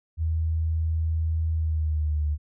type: tone with pitch glide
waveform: sine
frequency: 80.5 to 74.68 Hz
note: E2 to D2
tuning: -41 to +30 cents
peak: -22 dBFS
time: 0.17-2.38 s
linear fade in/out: 50 ms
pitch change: -129 cents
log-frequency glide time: 1.52-2.25 s
effects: none